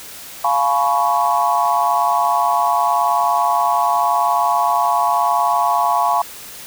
sine chord, C# dominant seventh, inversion first, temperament equal with one note detuned, 698.5 / 848.6 / 987.8 / 1108.7 Hz, E#5 / G#5 / B5 / C#6, 0 / +37 / 0 / 0 cents, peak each -19 dBFS, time 0.44-6.22 s, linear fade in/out 5 ms, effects white hiss -35 dBFS RMS until 6.66 s

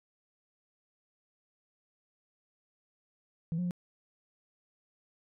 sine tone with pitch steps, 164.2 / 178.6 / 176.7 Hz, E3 / F3 / F3, -6 / +39 / +21 cents, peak -28 dBFS, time 3.52-3.709 s, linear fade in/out 0 ms, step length 63 ms, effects tanh soft clip ceiling -27 dBFS

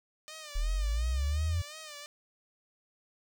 5% pulse tone with vibrato, 605 Hz, D#5, 49 cents flat, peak -32 dBFS, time 0.28-2.06 s, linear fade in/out 0 ms, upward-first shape sine, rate 2.8 Hz, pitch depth 80 cents each way
sine linear sweep, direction up, 36.71 to 87.2 Hz, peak -27 dBFS, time 0.55-1.62 s, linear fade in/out 10 ms
effects none

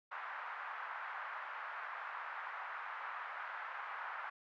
white band-pass noise, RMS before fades -45 dBFS, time 0.11-4.3 s, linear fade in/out 10 ms, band 870 to 1600 Hz, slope 24 dB/octave, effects none

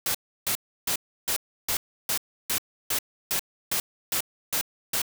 white noise bursts, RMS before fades -26 dBFS, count 13, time 0.06-5.018 s, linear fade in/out 2 ms, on 86 ms, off 320 ms, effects none

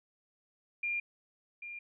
sine tone with echo, 2400 Hz, D7, 37 cents sharp, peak -31 dBFS, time 0.83-1 s, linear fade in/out 5 ms, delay 790 ms, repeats 1, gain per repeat -10 dB, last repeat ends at 1.79 s, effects none

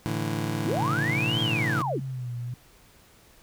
25% pulse chord, A suspended fourth, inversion none, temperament just, 110 / 146.67 / 165 Hz, A2 / D3 / E3, 0 / -2 / +2 cents, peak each -27 / -28 / -29 dBFS, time 0.06-1.82 s, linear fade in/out 0 ms
sine linear two-way sweep, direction up then down, 85.1 to 3261 to 85.1 Hz, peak -26 dBFS, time 0.62-2.02 s, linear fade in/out 50 ms, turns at 1.41 s
sine tone with vibrato, 128.3 Hz, C3, 34 cents flat, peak -30 dBFS, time 0.79-2.54 s, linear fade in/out 2 ms, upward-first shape sine, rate 1.1 Hz, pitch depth 110 cents each way
effects pink hiss -56 dBFS RMS until 3.42 s

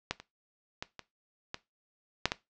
clicks, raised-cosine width 0.2 ms, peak -13 / -27 / -18 / -24 / -18 / -7 / -12 dBFS, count 7, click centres 0.11 / 0.2 / 0.825 / 0.993 / 1.544 / 2.256 / 2.319 s, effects noise-tail reverb RT60 0.2 s tail -17 dB re dry + low-pass 6000 Hz 12 dB/octave

